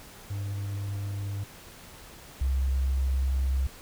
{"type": "tone pair in turn", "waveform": ["triangle", "sine"], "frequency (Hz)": [100, 66.3], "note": ["G2", "C2"], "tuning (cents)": [35, 23], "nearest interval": "perfect fifth", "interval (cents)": 712, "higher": "first", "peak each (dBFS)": [-28, -23], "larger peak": "second", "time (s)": [[0.3, 1.44], [2.41, 3.67]], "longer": "second", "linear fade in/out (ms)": 5, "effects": ["pink hiss -48 dBFS RMS until 3.81 s"]}